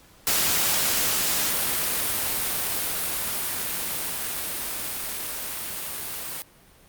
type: noise with level ramp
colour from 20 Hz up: white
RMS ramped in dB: -22 to -33 dBFS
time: 0.27-6.42 s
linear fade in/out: 0 ms
effects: pink hiss -54 dBFS RMS until 6.88 s + Opus 48 kbps